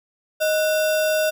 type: tone with sample-and-hold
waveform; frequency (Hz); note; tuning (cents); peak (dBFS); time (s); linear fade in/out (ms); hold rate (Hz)
sine; 623; D#5; +2; -17; 0.4-1.31; 20; 2100
effects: none